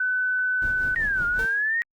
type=tone; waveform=sine; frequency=1505 Hz; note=F#6; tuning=29 cents sharp; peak=-21 dBFS; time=0-0.95 s; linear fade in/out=5 ms
type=noise with tremolo; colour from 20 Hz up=brown; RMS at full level=-34 dBFS; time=0.62-1.46 s; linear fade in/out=2 ms; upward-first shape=sine; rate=5.4 Hz; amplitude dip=60%
type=exponential two-way sweep; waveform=sine; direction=down then up; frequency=1890 to 1400 to 1890 Hz; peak=-21 dBFS; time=0.96-1.82 s; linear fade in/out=0 ms; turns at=1.25 s
type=tone with exponential decay; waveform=sawtooth; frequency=456.3 Hz; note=A#4; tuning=37 cents flat; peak=-28 dBFS; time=1.39-1.78 s; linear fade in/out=0 ms; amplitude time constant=83 ms
effects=Opus 32 kbps